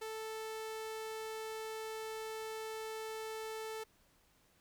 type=tone; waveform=sawtooth; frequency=440 Hz; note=A4; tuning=in tune; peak=-37 dBFS; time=0.01-3.84 s; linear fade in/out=10 ms; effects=pink hiss -70 dBFS RMS until 4.6 s